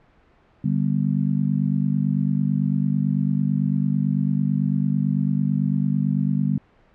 sine chord, G major, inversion second, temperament just, 147 / 196 / 245 Hz, D3 / G3 / B3, +2 / 0 / -14 cents, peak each -22 / -22 / -26 dBFS, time 0.64-6.58 s, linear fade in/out 5 ms, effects pink hiss -57 dBFS RMS until 6.94 s + low-pass 2000 Hz 12 dB/octave

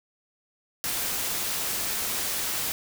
white noise, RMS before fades -29 dBFS, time 0.84-2.72 s, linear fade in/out 0 ms, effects none

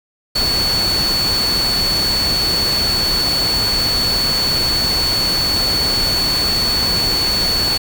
sine tone in noise, 4435 Hz, C#8, in tune, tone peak -15 dBFS, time 0.35-7.78 s, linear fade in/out 10 ms, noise pink, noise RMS -22 dBFS, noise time 0.35-7.78 s, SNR +4 dB, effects none

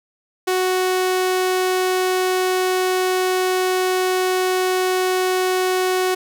sawtooth tone, 370 Hz, F#4, in tune, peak -13 dBFS, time 0.47-6.15 s, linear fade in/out 10 ms, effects none

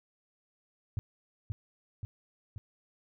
sine tone with echo, 103.83 Hz, G#2, in tune, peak -28 dBFS, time 0.97-0.99 s, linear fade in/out 0 ms, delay 530 ms, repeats 3, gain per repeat -3 dB, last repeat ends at 2.58 s, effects none

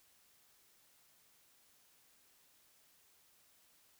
silence, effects white hiss -69 dBFS RMS until 3.99 s

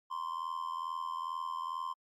triangle tone with amplitude modulation, 1044 Hz, C6, 4 cents flat, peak -30 dBFS, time 0.1-1.94 s, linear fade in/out 20 ms, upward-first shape sine, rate 82.3 Hz, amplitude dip 80%, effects Opus 48 kbps

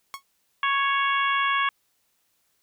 sawtooth tone with exponential decay, 1100 Hz, C#6, 14 cents flat, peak -25 dBFS, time 0.14-0.23 s, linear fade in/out 0 ms, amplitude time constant 18 ms
harmonic tone, 554.4 Hz, C#5, in tune, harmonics 2 / 3 / 4 / 5 / 6, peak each -23 / -27 / -29 / -31 / -33 dBFS, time 0.63-1.69 s, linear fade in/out 2 ms
effects white hiss -70 dBFS RMS until 2.62 s

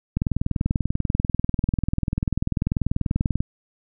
click train, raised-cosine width 5 ms, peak -9 dBFS, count 67, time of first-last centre 0.17-3.405 s, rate 20.4 Hz, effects none

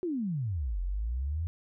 sine exponential two-way sweep, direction down then up, 376.7 to 42.98 to 87.2 Hz, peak -29 dBFS, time 0.03-1.47 s, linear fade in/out 0 ms, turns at 0.81 s, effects none

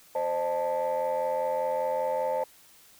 sine chord, A diminished, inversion first, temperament equal with one note detuned, 523.3 / 608.4 / 880 Hz, C5 / Eb5 / A5, 0 / -39 / 0 cents, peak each -27 / -30 / -29 dBFS, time 0.15-2.44 s, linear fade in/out 5 ms, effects tanh soft clip ceiling -21 dBFS + white hiss -56 dBFS RMS until 2.99 s

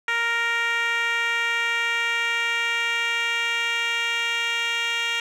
10% pulse tone with band-pass filter sweep, 466.2 Hz, A#4, in tune, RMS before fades -24 dBFS, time 0.08-5.2 s, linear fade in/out 2 ms, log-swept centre 1900 to 2900 Hz, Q 1.7, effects none

